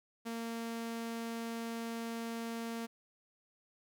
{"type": "tone", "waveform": "sawtooth", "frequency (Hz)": 230, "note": "A#3", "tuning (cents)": -23, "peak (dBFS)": -34, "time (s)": [0.25, 2.87], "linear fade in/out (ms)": 20, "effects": []}